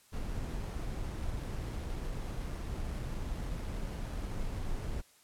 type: noise with sample-and-hold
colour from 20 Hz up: brown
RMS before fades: -37 dBFS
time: 0.12-5.02 s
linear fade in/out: 20 ms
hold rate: 7350 Hz
effects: white hiss -63 dBFS RMS until 5.23 s + low-pass 12000 Hz 12 dB/octave